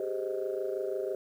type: chord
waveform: sine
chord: Ab major seventh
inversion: third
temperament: just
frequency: 389.3 / 415.3 / 519.1 / 623 Hz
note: G4 / Ab4 / C5 / Eb5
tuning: -12 / 0 / -14 / +2 cents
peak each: -33 / -37 / -36 / -37 dBFS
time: 0-1.15 s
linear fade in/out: 2 ms
effects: tanh soft clip ceiling -22 dBFS + 10-bit